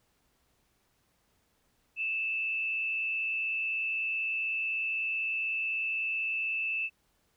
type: tone with frequency modulation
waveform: sine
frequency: 2637 Hz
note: E7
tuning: in tune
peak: -29 dBFS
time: 1.96-6.9 s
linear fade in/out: 50 ms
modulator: 116 Hz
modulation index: 0.45
effects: pink hiss -72 dBFS RMS until 7.36 s